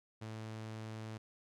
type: tone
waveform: sawtooth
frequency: 110 Hz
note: A2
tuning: in tune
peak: -39 dBFS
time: 0.21-1.18 s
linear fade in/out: 10 ms
effects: low-pass 8000 Hz 12 dB/octave